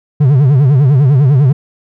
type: tone with vibrato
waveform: triangle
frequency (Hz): 137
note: C#3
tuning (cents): -20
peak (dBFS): -3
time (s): 0.2-1.53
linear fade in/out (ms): 10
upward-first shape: sine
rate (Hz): 10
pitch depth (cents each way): 170
effects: none